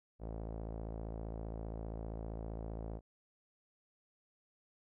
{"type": "tone with low-pass filter", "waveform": "sawtooth", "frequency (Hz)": 55.2, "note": "A1", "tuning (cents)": 6, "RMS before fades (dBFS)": -43, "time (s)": [0.19, 3.01], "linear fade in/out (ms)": 50, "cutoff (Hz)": 640, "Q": 1.8, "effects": []}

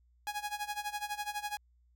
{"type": "tone with tremolo", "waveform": "sawtooth", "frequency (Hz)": 830.6, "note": "G#5", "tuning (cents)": 0, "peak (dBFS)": -29, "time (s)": [0.27, 1.57], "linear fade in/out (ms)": 0, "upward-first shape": "sine", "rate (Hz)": 12, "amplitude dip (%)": 85, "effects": ["added 60 Hz sine -64 dBFS peak until 1.95 s"]}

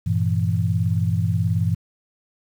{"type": "chord", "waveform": "sine", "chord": "E diminished", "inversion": "first", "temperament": "equal", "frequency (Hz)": [98, 116.54, 164.81], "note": ["G2", "Bb2", "E3"], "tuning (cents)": [0, 0, 0], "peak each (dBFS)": [-21, -23, -23], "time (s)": [0.06, 1.75], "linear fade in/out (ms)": 10, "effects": ["8-bit"]}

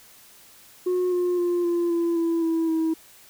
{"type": "tone with pitch steps", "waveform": "sine", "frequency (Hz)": [362.5, 356.5, 350.6, 344.7, 339, 333.4, 327.8, 322.4], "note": ["F#4", "F4", "F4", "F4", "E4", "E4", "E4", "E4"], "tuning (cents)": [-35, 36, 7, -23, 49, 20, -10, -38], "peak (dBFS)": -18, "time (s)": [0.86, 2.94], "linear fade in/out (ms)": 10, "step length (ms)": 260, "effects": ["tanh soft clip ceiling -19 dBFS", "white hiss -51 dBFS RMS until 3.29 s"]}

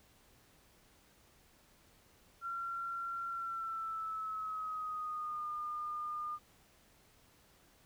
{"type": "tone with pitch glide", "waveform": "sine", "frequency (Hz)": [1369, 1212.6], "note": ["F6", "D#6"], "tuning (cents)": [-35, -45], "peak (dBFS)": -37, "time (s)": [2.41, 6.39], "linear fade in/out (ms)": 50, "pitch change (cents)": -210, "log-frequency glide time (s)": [3.28, 5.48], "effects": ["pink hiss -66 dBFS RMS until 7.85 s"]}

